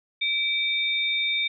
sine tone pair together, 2316 / 3656 Hz, D7 / A#7, -25 / -34 cents, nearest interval minor sixth, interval 791 cents, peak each -25 dBFS, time 0.21-1.48 s, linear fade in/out 10 ms, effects none

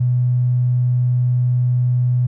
triangle tone with tanh clipping, 124.1 Hz, B2, 9 cents sharp, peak -13 dBFS, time 0-2.27 s, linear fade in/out 10 ms, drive 3 dB, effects none

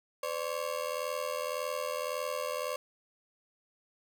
30% pulse ring-modulated tone, 550 Hz, C#5, 14 cents flat, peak -27 dBFS, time 0.23-2.76 s, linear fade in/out 0 ms, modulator 40.9 Hz, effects none

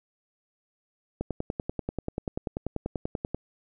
click train, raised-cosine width 2 ms, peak -16 dBFS, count 23, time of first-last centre 1.21-3.346 s, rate 10.3 Hz, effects none

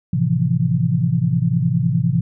sine chord, F major seventh, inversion first, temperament equal, 110 / 130.81 / 164.81 / 174.61 Hz, A2 / C3 / E3 / F3, 0 / 0 / 0 / 0 cents, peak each -23 / -19 / -19 / -22 dBFS, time 0.13-2.21 s, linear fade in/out 5 ms, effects none

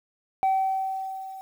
sine tone with level ramp, 767 Hz, G5, 38 cents flat, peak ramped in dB -16 to -37 dBFS, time 0.43-1.41 s, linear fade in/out 0 ms, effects tanh soft clip ceiling -18 dBFS + 9-bit

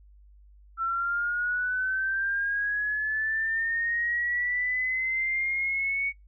sine linear sweep, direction up, 1338 to 2236 Hz, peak -25 dBFS, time 0.77-6.13 s, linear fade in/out 50 ms, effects noise-tail reverb RT60 0.2 s tail -25 dB re dry + added 50 Hz sine -51 dBFS peak until 6.27 s

